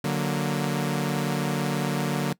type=chord; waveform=sawtooth; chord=D augmented; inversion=none; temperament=equal; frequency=146.83 / 185 / 233.1 Hz; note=D3 / F#3 / A#3; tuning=0 / 0 / 0 cents; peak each=-23 / -25 / -26 dBFS; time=0.04-2.33 s; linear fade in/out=5 ms; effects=noise-tail reverb RT60 0.1 s tail -21 dB re dry